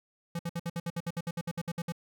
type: tone bursts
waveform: square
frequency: 169.9 Hz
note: F3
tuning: 47 cents flat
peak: -32 dBFS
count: 16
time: 0.35-1.922 s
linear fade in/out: 5 ms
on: 42 ms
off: 60 ms
effects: none